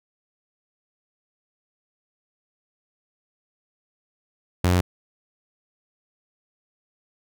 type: tone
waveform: sawtooth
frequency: 89.6 Hz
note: F2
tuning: 45 cents sharp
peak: -13 dBFS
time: 4.64-4.81 s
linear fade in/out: 5 ms
effects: none